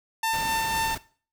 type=tone with tremolo; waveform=sawtooth; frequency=896 Hz; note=A5; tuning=31 cents sharp; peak=-19 dBFS; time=0.23-0.95 s; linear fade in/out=5 ms; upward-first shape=sine; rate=3.9 Hz; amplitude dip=25%
type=noise; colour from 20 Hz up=pink; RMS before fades=-36 dBFS; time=0.33-0.98 s; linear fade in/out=5 ms
effects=noise-tail reverb RT60 0.4 s tail -18 dB re dry